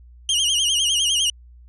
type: tone with vibrato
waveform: sawtooth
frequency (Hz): 3033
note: F#7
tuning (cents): +42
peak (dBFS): -14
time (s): 0.29-1.3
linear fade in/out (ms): 2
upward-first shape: sine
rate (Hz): 9.9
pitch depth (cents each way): 120
effects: added 60 Hz sine -43 dBFS peak until 1.68 s + resampled to 24000 Hz